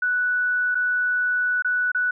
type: tone with dropouts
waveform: sine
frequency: 1480 Hz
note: F#6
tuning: in tune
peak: -19 dBFS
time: 0.02-2.11 s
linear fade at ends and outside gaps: 5 ms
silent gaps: 0.747-0.752 / 1.623-1.646 / 1.918-1.947 s
effects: none